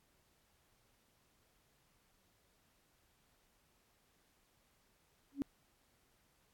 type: tone with exponential growth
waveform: sine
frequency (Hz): 279.1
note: C#4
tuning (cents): +12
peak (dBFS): -29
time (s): 5.32-5.42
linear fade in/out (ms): 0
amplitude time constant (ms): 20
effects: pink hiss -74 dBFS RMS until 6.53 s + AAC 64 kbps